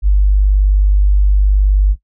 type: tone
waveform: sine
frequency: 49.55 Hz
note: G1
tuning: 19 cents sharp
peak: -7 dBFS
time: 0.02-1.96 s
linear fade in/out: 50 ms
effects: noise-tail reverb RT60 0.1 s tail -18 dB re dry